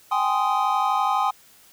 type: chord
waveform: triangle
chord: Ab major seventh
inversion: third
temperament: just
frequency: 778.7 / 830.6 / 1038.3 / 1245.9 Hz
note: G5 / Ab5 / C6 / Eb6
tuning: -12 / 0 / -14 / +2 cents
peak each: -23 dBFS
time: 0.11-1.31 s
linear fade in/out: 10 ms
effects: white hiss -53 dBFS RMS until 1.72 s